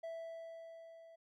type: tone with level ramp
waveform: triangle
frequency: 659.3 Hz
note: E5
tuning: in tune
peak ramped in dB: -39 to -54 dBFS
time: 0.03-1.16 s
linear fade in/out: 10 ms
effects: none